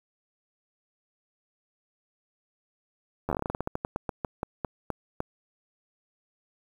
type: slowing click train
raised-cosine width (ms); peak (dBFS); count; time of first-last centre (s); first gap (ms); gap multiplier
1; -15; 22; 3.29-5.204; 11; 1.18
effects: 8-bit